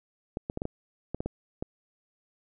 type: clicks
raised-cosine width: 2 ms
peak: -18 dBFS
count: 9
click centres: 0.371 / 0.499 / 0.574 / 0.619 / 0.654 / 1.146 / 1.205 / 1.26 / 1.625 s
effects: none

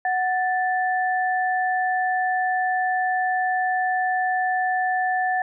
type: tone pair together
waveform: sine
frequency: 740 / 1760 Hz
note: F#5 / A6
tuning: 0 / 0 cents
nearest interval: octave + minor third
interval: 1500 cents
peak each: -21 / -25 dBFS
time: 0.05-5.42 s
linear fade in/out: 2 ms
effects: none

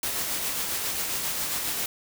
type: noise with tremolo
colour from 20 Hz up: white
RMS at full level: -28 dBFS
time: 0.03-1.86 s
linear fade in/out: 2 ms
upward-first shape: sine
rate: 7.4 Hz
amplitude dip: 30%
effects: none

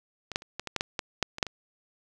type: clicks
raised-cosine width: 0.2 ms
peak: -19 / -9 / -28 / -16 / -17 / -10 / -10 / -12 / -7 / -20 / -6 / -20 dBFS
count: 12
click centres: 0.317 / 0.359 / 0.421 / 0.596 / 0.673 / 0.763 / 0.809 / 0.992 / 1.227 / 1.384 / 1.428 / 1.467 s
effects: none

